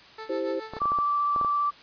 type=tone with tremolo; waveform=15% pulse; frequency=440 Hz; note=A4; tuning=in tune; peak=-29 dBFS; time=0.18-0.79 s; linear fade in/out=5 ms; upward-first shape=sine; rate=7.1 Hz; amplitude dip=70%
type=chord; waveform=sine; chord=C major; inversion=first; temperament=just; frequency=327 / 392.4 / 523.3 Hz; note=E4 / G4 / C5; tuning=-14 / +2 / 0 cents; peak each=-32 / -31 / -29 dBFS; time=0.29-0.6 s; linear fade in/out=10 ms
type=clicks; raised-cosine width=1 ms; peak=-21 dBFS; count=9; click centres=0.736 / 0.767 / 0.818 / 0.856 / 0.919 / 0.987 / 1.362 / 1.413 / 1.447 s
type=tone with vibrato; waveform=sine; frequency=1165 Hz; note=D6; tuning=14 cents flat; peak=-22 dBFS; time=0.8-1.71 s; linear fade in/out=20 ms; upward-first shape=triangle; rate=15 Hz; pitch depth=9 cents each way
effects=white hiss -50 dBFS RMS until 1.82 s + resampled to 11025 Hz